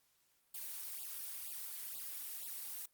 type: noise with flanger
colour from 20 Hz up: blue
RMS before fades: -45 dBFS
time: 0.54-2.86 s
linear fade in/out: 5 ms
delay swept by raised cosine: 0.24 to 3.54 ms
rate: 2.1 Hz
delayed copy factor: +0.95
effects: white hiss -75 dBFS RMS until 2.93 s + Opus 48 kbps